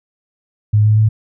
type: tone with pitch steps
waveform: sine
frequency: 105.7 / 107.24 / 108.8 Hz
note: G#2 / A2 / A2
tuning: +31 / -44 / -19 cents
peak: -8 dBFS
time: 0.73-1.09 s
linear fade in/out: 10 ms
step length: 120 ms
effects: none